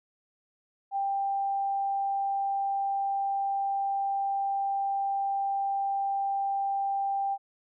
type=tone; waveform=sine; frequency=790 Hz; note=G5; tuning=13 cents sharp; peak=-26 dBFS; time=0.91-7.38 s; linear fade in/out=50 ms; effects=none